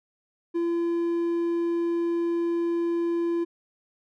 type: tone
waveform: triangle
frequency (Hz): 340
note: F4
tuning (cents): -46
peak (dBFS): -21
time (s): 0.54-3.45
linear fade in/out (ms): 20
effects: none